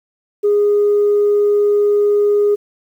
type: tone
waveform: sine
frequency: 412.1 Hz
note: G#4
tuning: 13 cents flat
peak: -9 dBFS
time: 0.43-2.56 s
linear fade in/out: 20 ms
effects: tanh soft clip ceiling -7 dBFS + 8-bit